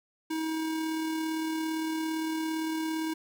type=tone with amplitude modulation; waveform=square; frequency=318.6 Hz; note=D#4; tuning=41 cents sharp; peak=-29 dBFS; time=0.3-3.14 s; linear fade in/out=10 ms; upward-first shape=sine; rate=37.6 Hz; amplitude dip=25%; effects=11-bit